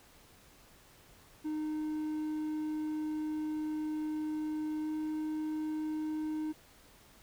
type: tone with pitch glide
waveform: triangle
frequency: 307.6 to 309.4 Hz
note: D#4 to D#4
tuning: -20 to -10 cents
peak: -31 dBFS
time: 1.44-6.53 s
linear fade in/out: 20 ms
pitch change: +10 cents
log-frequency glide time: 4.81-4.89 s
effects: pink hiss -60 dBFS RMS until 7.22 s